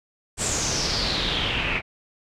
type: noise with low-pass filter sweep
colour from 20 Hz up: pink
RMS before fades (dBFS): -25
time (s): 0.37-1.82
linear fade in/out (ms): 50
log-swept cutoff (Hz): 8100 to 2300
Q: 5.4
effects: none